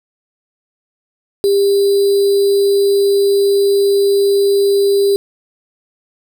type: tone with sample-and-hold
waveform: sine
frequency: 398.8 Hz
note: G4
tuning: 30 cents sharp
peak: -9 dBFS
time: 1.44-5.16 s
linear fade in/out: 0 ms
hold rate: 4410 Hz
effects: none